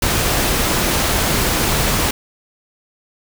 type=noise; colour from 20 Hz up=pink; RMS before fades=-17 dBFS; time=0.02-2.11 s; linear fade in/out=5 ms; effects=none